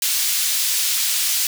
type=high-pass noise; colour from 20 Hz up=pink; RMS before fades=-20 dBFS; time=0.02-1.47 s; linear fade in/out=2 ms; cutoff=3800 Hz; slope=12 dB/octave; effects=none

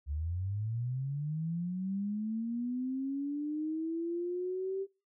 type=linear sweep; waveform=sine; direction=up; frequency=69 to 392 Hz; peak=-32 dBFS; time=0.06-4.87 s; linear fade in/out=50 ms; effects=noise-tail reverb RT60 0.3 s tail -22 dB re dry

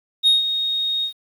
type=tone with ADSR envelope; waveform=sine; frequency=3729 Hz; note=A#7; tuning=in tune; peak=-8 dBFS; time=0.23-1.13 s; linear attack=41 ms; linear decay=150 ms; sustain=-11 dB; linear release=94 ms; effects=tanh soft clip ceiling -10 dBFS + 8-bit

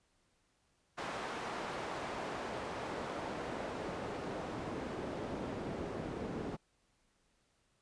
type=noise with band-pass filter sweep; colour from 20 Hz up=pink; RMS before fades=-41 dBFS; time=0.97-6.57 s; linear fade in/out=20 ms; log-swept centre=930 to 280 Hz; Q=0.73; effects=pink hiss -75 dBFS RMS until 7.81 s + resampled to 22050 Hz

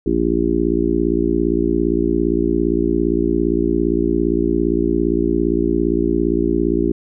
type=harmonic tone; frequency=57.5 Hz; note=A#1; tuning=23 cents flat; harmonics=1 / 3 / 4 / 5 / 6 / 7; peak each=-24 / -25 / -24 / -20 / -19 / -22 dBFS; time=0.06-6.92 s; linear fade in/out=5 ms; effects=none

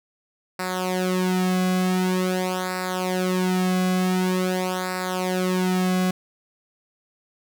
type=tone with flanger; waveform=sawtooth; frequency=184 Hz; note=F#3; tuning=9 cents flat; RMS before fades=-23 dBFS; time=0.59-6.11 s; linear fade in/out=5 ms; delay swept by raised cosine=0.31 to 2.21 ms; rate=0.46 Hz; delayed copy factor=-0.8; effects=none

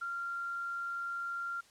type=tone with quantisation; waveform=sine; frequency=1385 Hz; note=F6; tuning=15 cents flat; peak=-35 dBFS; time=0.01-1.61 s; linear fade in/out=10 ms; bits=10; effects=white hiss -62 dBFS RMS until 1.7 s + low-pass 8000 Hz 12 dB/octave

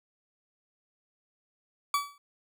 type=tone with exponential decay; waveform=40% pulse; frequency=1145 Hz; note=D6; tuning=44 cents flat; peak=-21 dBFS; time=1.94-2.18 s; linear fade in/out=2 ms; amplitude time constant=52 ms; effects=none

